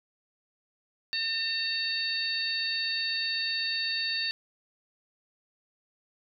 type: harmonic tone with a mistuned harmonic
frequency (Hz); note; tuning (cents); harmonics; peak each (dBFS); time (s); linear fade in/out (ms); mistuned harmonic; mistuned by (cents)
904; A5; +47; 2 / 3 / 4 / 5; -35 / -35 / -36 / -30; 1.13-4.31; 0; 4; +46
effects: none